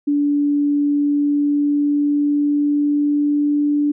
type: tone with pitch glide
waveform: sine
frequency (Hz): 289.3 to 292.5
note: D4 to D4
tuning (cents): -26 to -7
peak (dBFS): -14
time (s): 0.07-3.92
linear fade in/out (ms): 10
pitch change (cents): +19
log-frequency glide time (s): 0.92-3.66
effects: none